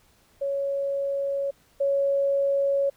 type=tone pair in turn; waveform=sine; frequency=556 / 556 Hz; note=C#5 / C#5; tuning=+5 / +5 cents; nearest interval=unison; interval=0 cents; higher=neither; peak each=-24 / -20 dBFS; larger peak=second; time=0.41-1.51 / 1.8-2.9 s; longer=neither; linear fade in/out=10 ms; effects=pink hiss -61 dBFS RMS until 2.96 s